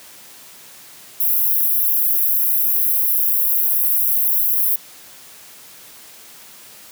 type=high-pass noise; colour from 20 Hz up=white; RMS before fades=-17 dBFS; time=1.2-4.76 s; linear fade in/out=5 ms; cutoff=11000 Hz; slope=96 dB/octave; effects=white hiss -42 dBFS RMS until 6.91 s + high-pass 100 Hz 12 dB/octave